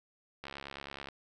click train, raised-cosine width 0.3 ms, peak -26 dBFS, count 46, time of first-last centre 0.44-1.087 s, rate 69.6 Hz, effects none

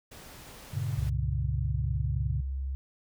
pink noise, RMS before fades -48 dBFS, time 0.11-1.1 s, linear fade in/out 10 ms
sine chord, G diminished, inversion none, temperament just, 98 / 117.6 / 141.12 Hz, G2 / Bb2 / Db3, 0 / +16 / +31 cents, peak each -33 dBFS, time 0.73-2.41 s, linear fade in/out 10 ms
sine tone with pitch glide, 67.5 to 67.07 Hz, C#2 to C2, -45 to +43 cents, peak -30 dBFS, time 0.98-2.75 s, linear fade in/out 0 ms, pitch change -12 cents, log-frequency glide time 1.19-2.44 s
effects none

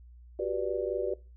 sine chord, G major seventh, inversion third, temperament just, 367.5 / 392 / 490 / 588 Hz, F#4 / G4 / B4 / D5, -12 / 0 / -14 / +2 cents, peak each -34 dBFS, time 0.39-1.14 s, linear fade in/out 5 ms, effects noise-tail reverb RT60 0.3 s tail -21 dB re dry + added 60 Hz sine -49 dBFS peak until 1.36 s

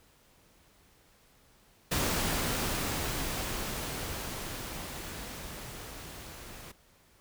pink noise with level ramp, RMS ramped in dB -29 to -47 dBFS, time 1.91-6.72 s, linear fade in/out 10 ms, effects pink hiss -63 dBFS RMS until 7.2 s

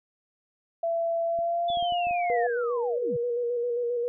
sine tone with pitch glide, 670 to 702.9 Hz, E5 to F5, +28 to +11 cents, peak -24 dBFS, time 0.83-2.47 s, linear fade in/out 5 ms, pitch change +83 cents, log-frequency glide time 1.25-1.92 s
clicks, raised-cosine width 3 ms, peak -33 dBFS, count 7, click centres 1.389 / 1.702 / 1.772 / 1.826 / 1.923 / 2.07 / 2.11 s
sine linear sweep, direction down, 3520 to 103.83 Hz, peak -33 dBFS, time 1.68-3.17 s, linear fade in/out 10 ms
sine tone with vibrato, 480 Hz, B4, 49 cents flat, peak -25 dBFS, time 2.3-4.08 s, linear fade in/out 0 ms, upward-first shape square, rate 7.5 Hz, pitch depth 27 cents each way
effects none

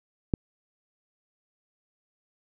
click, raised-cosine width 3 ms, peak -10 dBFS, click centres 0.338 s, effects none

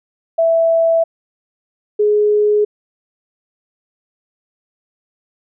sine tone pair in turn, 660 / 418.7 Hz, E5 / G#4, +2 / +14 cents, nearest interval minor sixth, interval 788 cents, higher first, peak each -10 / -10 dBFS, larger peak neither, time 0.38-1.04 / 1.99-2.65 s, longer neither, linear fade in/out 10 ms, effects none

